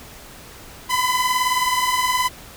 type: beating tone pair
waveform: sawtooth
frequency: 997 / 1016 Hz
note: B5 / B5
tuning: +16 / +49 cents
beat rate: 19 Hz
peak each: -17 dBFS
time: 0.89-2.29 s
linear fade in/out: 20 ms
effects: pink hiss -41 dBFS RMS until 2.56 s